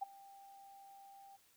sine tone with ADSR envelope, 790 Hz, G5, 13 cents sharp, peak -34 dBFS, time 0.01-1.37 s, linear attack 17 ms, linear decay 14 ms, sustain -21 dB, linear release 17 ms, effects white hiss -70 dBFS RMS until 1.56 s

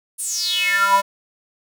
square tone with high-pass filter sweep, 198 Hz, G3, 18 cents sharp, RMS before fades -19 dBFS, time 0.18-1.02 s, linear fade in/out 20 ms, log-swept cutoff 10000 to 770 Hz, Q 8, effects none

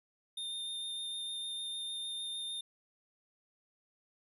square tone with vibrato, 3633 Hz, A#7, 45 cents flat, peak -38 dBFS, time 0.37-2.61 s, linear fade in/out 5 ms, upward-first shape sine, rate 6.6 Hz, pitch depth 9 cents each way, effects none

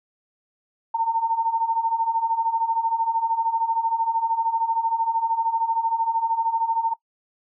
sine beating tone pair, 900 / 913 Hz, A5 / A#5, +39 / -36 cents, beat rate 13 Hz, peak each -25 / -21 dBFS, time 0.94-6.94 s, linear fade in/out 10 ms, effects noise-tail reverb RT60 0.1 s tail -21 dB re dry

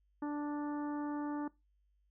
harmonic tone, 293.7 Hz, D4, in tune, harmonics 1 / 2 / 3 / 4 / 5 / 6, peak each -35 / -49 / -45 / -50 / -55 / -59 dBFS, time 0.22-1.48 s, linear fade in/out 5 ms, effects noise-tail reverb RT60 0.2 s tail -20 dB re dry + added 50 Hz sine -70 dBFS peak until 2.1 s

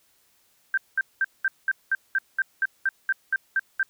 sine tone bursts, 1568 Hz, G6, in tune, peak -19 dBFS, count 14, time 0.74-3.83 s, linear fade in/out 2 ms, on 35 ms, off 200 ms, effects white hiss -64 dBFS RMS until 3.89 s

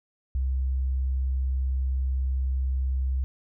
sine tone, 65.41 Hz, C2, in tune, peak -23 dBFS, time 0.35-3.24 s, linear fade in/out 0 ms, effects none

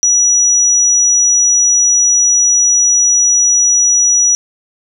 sine tone, 5850 Hz, F#8, 21 cents flat, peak -7 dBFS, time 0.03-4.35 s, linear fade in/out 0 ms, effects none

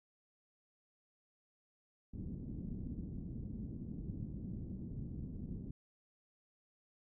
white low-pass noise, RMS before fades -44 dBFS, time 2.13-5.71 s, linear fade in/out 5 ms, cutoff 240 Hz, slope 24 dB/octave, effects none

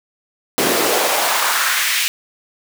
pink noise with high-pass filter sweep, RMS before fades -17 dBFS, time 0.58-2.08 s, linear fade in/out 0 ms, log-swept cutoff 270 to 2600 Hz, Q 1.8, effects none

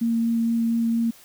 sine tone with vibrato, 230.3 Hz, A#3, 21 cents flat, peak -19 dBFS, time 0.01-1.11 s, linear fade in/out 10 ms, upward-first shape sine, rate 4.3 Hz, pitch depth 8 cents each way, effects white hiss -50 dBFS RMS until 1.24 s

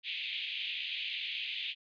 white band-pass noise, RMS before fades -38 dBFS, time 0.03-1.75 s, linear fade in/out 50 ms, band 2300 to 3600 Hz, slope 48 dB/octave, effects resampled to 11025 Hz

